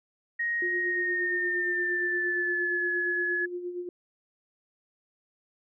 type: tone with pitch glide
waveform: sine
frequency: 1875 to 1699.6 Hz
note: A#6 to G#6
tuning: +10 to +40 cents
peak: -26 dBFS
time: 0.39-3.46 s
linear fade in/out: 10 ms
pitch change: -170 cents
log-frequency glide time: 0.8-2.91 s
type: tone with tremolo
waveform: sine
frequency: 354.8 Hz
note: F4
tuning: 27 cents sharp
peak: -30 dBFS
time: 0.62-3.89 s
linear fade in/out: 2 ms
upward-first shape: sine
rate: 8.6 Hz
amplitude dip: 55%
effects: none